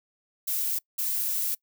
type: noise bursts at uneven times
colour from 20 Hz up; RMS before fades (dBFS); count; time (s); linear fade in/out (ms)
violet; -28; 2; 0.47-0.79 / 0.98-1.55; 10
effects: noise-tail reverb RT60 0.1 s tail -24 dB re dry